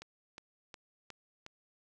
click train, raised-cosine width 0.2 ms, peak -29 dBFS, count 5, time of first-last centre 0.02-1.464 s, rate 2.77 Hz, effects none

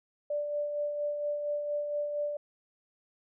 sine tone with tremolo, 587.3 Hz, D5, in tune, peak -28 dBFS, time 0.3-2.37 s, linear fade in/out 5 ms, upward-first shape sine, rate 4.3 Hz, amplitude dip 40%, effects none

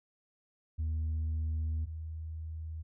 sine tone pair in turn, 78.9 / 79.72 Hz, D#2 / D#2, +25 / +43 cents, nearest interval unison, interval 18 cents, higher second, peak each -28 / -37 dBFS, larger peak first, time 0.78-1.86 / 1.86-2.83 s, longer first, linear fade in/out 20 ms, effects tanh soft clip ceiling -29 dBFS

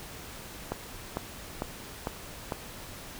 click train, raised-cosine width 1 ms, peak -16 dBFS, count 5, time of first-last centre 0.72-2.522 s, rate 2.22 Hz, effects pink hiss -44 dBFS RMS until 3.19 s

